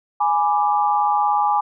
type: chord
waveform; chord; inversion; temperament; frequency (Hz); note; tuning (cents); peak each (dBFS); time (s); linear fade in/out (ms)
sine; G# diminished; none; equal; 830.6 / 987.8 / 1174.7; G#5 / B5 / D6; 0 / 0 / 0; -17 / -23 / -22; 0.2-1.61; 10
effects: none